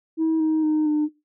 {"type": "tone with pitch steps", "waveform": "sine", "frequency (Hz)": [321.3, 314.5, 307.9, 301.3], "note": ["E4", "D#4", "D#4", "D4"], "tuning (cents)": [-44, 19, -18, 44], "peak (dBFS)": -16, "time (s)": [0.17, 1.09], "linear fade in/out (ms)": 50, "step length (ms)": 230, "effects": ["noise-tail reverb RT60 0.2 s tail -18 dB re dry", "tanh soft clip ceiling -16 dBFS"]}